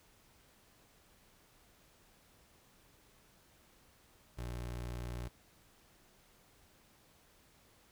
25% pulse tone, 60 Hz, B1, 49 cents flat, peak -36 dBFS, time 4.37-5.29 s, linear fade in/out 20 ms, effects pink hiss -66 dBFS RMS until 7.91 s

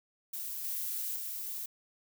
violet noise with level steps, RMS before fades -39 / -36 / -39 dBFS, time 0.33-1.66 s, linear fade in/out 5 ms, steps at 0.64 / 1.16 s, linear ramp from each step 2 ms, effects none

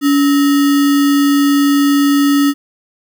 sine tone with sample-and-hold, 283.7 Hz, C#4, 40 cents sharp, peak -8 dBFS, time 0.01-2.54 s, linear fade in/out 50 ms, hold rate 1575 Hz, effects none

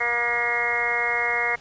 harmonic tone, 238.2 Hz, A#3, 38 cents sharp, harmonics 2 / 3 / 4 / 5 / 6 / 7 / 8 / 9, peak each -32 / -31 / -33 / -33 / -34 / -33 / -27 / -24 dBFS, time 0-1.56 s, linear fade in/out 10 ms, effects pink hiss -49 dBFS RMS until 1.6 s + resampled to 16000 Hz

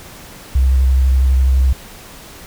sine tone with vibrato, 65.41 Hz, C2, in tune, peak -9 dBFS, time 0.55-1.73 s, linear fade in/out 5 ms, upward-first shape sine, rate 12 Hz, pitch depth 26 cents each way, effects pink hiss -37 dBFS RMS until 2.46 s

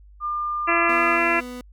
sine tone with pitch glide, 1200 to 1229.5 Hz, D6 to D#6, +37 to -21 cents, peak -23 dBFS, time 0.2-1.19 s, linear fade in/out 50 ms, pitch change +42 cents, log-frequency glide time 0.94-1.04 s
harmonic tone, 338.9 Hz, E4, 48 cents sharp, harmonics 1 / 2 / 3 / 4 / 5 / 6 / 7 / 8, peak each -26 / -26 / -26 / -26 / -26 / -26 / -26 / -26 dBFS, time 0.67-1.41 s, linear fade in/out 20 ms
30% pulse tone, 248 Hz, B3, 7 cents sharp, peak -30 dBFS, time 0.89-1.61 s, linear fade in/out 2 ms
effects added 50 Hz sine -45 dBFS peak until 1.72 s

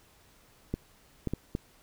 clicks, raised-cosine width 3 ms, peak -17 dBFS, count 4, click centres 0.74 / 1.273 / 1.336 / 1.551 s, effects pink hiss -61 dBFS RMS until 1.82 s

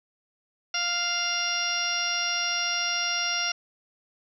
harmonic tone, 698.5 Hz, F5, in tune, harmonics 1 / 2 / 3 / 4 / 5 / 6 / 7 / 8, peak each -37 / -32 / -34 / -31 / -37 / -38 / -37 / -29 dBFS, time 0.74-3.52 s, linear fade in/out 5 ms, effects none

